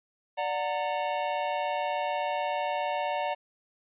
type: chord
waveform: square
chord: D augmented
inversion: none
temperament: just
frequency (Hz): 587.3 / 734.2 / 917.7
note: D5 / F#5 / A#5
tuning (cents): 0 / -14 / -27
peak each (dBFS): -33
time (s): 0.37-3.35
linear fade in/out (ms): 20
effects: resampled to 8000 Hz